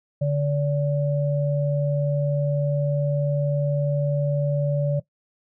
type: tone pair together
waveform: sine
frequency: 143.9 / 575.6 Hz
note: D3 / D5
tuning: -35 / -35 cents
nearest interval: 2 octaves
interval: 2400 cents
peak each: -20 / -25 dBFS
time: 0.21-5 s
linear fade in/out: 10 ms
effects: noise-tail reverb RT60 0.1 s tail -17 dB re dry